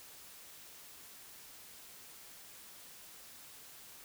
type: silence
effects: white hiss -54 dBFS RMS until 4.04 s